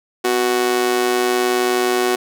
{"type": "tone with amplitude modulation", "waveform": "sawtooth", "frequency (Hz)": 370, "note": "F#4", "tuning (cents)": 0, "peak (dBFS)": -8, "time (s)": [0.24, 2.16], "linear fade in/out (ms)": 10, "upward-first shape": "sine", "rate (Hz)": 119, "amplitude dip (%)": 75, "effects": []}